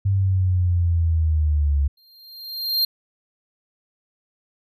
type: linear sweep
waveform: sine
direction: down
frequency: 99 to 69.3 Hz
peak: -16 dBFS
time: 0.05-1.88 s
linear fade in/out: 10 ms
type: tone with exponential growth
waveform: square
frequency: 4192 Hz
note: C8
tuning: 2 cents sharp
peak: -16 dBFS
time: 1.97-2.85 s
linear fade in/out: 5 ms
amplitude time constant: 190 ms
effects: none